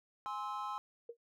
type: chord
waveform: triangle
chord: Ab augmented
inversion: none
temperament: equal with one note detuned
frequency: 830.6 / 1046.5 / 1299.6 Hz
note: Ab5 / C6 / E6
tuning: 0 / 0 / -25 cents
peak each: -41 / -39 / -41 dBFS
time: 0.26-0.78 s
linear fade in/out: 0 ms
type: tone with exponential decay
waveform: sine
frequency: 468.6 Hz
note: A#4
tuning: 9 cents sharp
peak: -39 dBFS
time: 1.09-1.17 s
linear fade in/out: 5 ms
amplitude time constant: 16 ms
effects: none